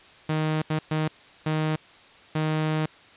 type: tone bursts at uneven times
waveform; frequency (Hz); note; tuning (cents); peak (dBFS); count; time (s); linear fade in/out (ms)
sawtooth; 155.7; D#3; +2; -19; 5; 0.29-0.62 / 0.7-0.79 / 0.91-1.08 / 1.46-1.76 / 2.35-2.86; 5
effects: white hiss -51 dBFS RMS until 3.16 s + resampled to 8000 Hz